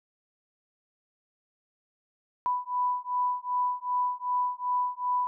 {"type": "beating tone pair", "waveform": "sine", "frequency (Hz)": [990, 992.6], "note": ["B5", "B5"], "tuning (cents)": [4, 8], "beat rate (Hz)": 2.6, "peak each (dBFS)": -29, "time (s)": [2.46, 5.27], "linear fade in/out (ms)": 0, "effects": []}